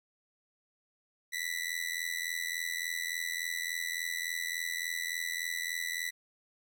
sawtooth tone with amplitude modulation, 1975 Hz, B6, in tune, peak -26 dBFS, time 1.32-6.11 s, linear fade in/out 20 ms, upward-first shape sine, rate 83.5 Hz, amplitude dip 90%, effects none

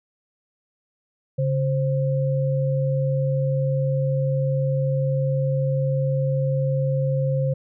sine tone pair together, 139.32 / 526 Hz, C#3 / C5, +9 / +9 cents, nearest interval octave + major seventh, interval 2300 cents, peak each -20 / -25 dBFS, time 1.38-7.54 s, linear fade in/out 10 ms, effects none

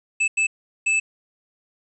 square tone bursts at uneven times, 2623 Hz, E7, 9 cents flat, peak -18 dBFS, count 3, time 0.2-0.28 / 0.37-0.47 / 0.86-1 s, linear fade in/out 10 ms, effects resampled to 22050 Hz + 9-bit

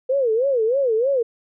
sine tone with vibrato, 493.9 Hz, B4, in tune, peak -16 dBFS, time 0.09-1.23 s, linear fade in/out 10 ms, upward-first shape sine, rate 3.2 Hz, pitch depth 220 cents each way, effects none

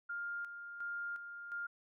sine tone with tremolo, 1405 Hz, F6, 10 cents sharp, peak -38 dBFS, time 0.09-1.67 s, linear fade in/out 10 ms, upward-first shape square, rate 1.4 Hz, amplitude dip 55%, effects none

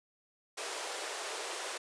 pink band-pass noise, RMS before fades -40 dBFS, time 0.57-1.78 s, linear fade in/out 10 ms, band 370 to 9600 Hz, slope 48 dB/octave, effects none

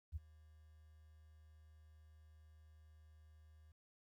sine tone with ADSR envelope, 77.78 Hz, D#2, in tune, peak -38 dBFS, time 0.12-3.72 s, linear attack 41 ms, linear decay 21 ms, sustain -23 dB, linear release 4 ms, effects 13-bit

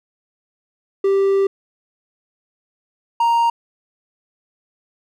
triangle tone pair in turn, 392 / 932.3 Hz, G4 / A#5, 0 / 0 cents, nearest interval octave + minor third, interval 1500 cents, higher second, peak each -11 dBFS, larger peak neither, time 1.04-1.47 / 3.2-3.5 s, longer first, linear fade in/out 5 ms, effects none

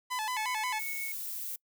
sawtooth tone with vibrato, 932.3 Hz, A#5, in tune, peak -28 dBFS, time 0.1-0.8 s, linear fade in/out 20 ms, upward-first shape square, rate 5.6 Hz, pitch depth 130 cents each way
triangle tone with tremolo, 2200 Hz, C#7, 14 cents flat, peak -34 dBFS, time 0.36-1.12 s, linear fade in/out 5 ms, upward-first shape sine, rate 7.9 Hz, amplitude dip 25%
violet noise, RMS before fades -38 dBFS, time 0.79-1.56 s, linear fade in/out 5 ms
effects noise-tail reverb RT60 0.1 s tail -25 dB re dry

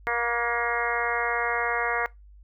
harmonic tone with a mistuned harmonic, 237 Hz, A#3, 29 cents sharp, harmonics 2 / 3 / 4 / 5 / 6 / 7 / 8 / 9, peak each -32 / -32 / -32 / -32 / -32 / -32 / -32 / -32 dBFS, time 0.07-2.06 s, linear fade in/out 0 ms, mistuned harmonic 5, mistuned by -30 cents, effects noise-tail reverb RT60 0.2 s tail -22 dB re dry + added 50 Hz sine -47 dBFS peak until 2.43 s

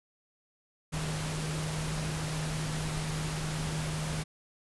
sine tone in noise, 155.56 Hz, D#3, in tune, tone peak -33 dBFS, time 0.92-4.24 s, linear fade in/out 20 ms, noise pink, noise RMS -37 dBFS, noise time 0.92-4.24 s, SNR +1 dB, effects resampled to 24000 Hz

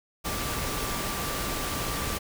sine tone in noise, 1172 Hz, D6, 4 cents flat, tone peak -38 dBFS, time 0.24-2.19 s, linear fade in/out 20 ms, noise pink, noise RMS -31 dBFS, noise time 0.24-2.19 s, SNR -10 dB, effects none

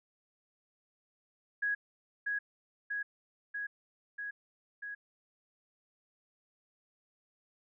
sine tone with echo, 1661.2 Hz, G#6, in tune, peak -29 dBFS, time 1.62-1.75 s, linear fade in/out 10 ms, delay 640 ms, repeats 5, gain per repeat -2 dB, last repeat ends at 4.95 s, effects none

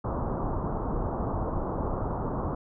pink low-pass noise, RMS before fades -30 dBFS, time 0.04-2.55 s, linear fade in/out 5 ms, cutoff 1200 Hz, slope 48 dB/octave, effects none

